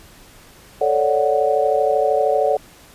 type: chord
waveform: sine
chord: D major seventh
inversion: second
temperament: equal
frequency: 440 / 554.4 / 587.3 / 740 Hz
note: A4 / C#5 / D5 / F#5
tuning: 0 / 0 / 0 / 0 cents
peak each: -20 dBFS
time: 0.81-2.57 s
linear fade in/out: 5 ms
effects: pink hiss -46 dBFS RMS until 2.94 s + resampled to 32000 Hz